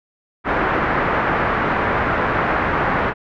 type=low-pass noise; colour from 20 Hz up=white; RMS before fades=-19 dBFS; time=0.44-3.14 s; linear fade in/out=50 ms; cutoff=1700 Hz; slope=24 dB/octave; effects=none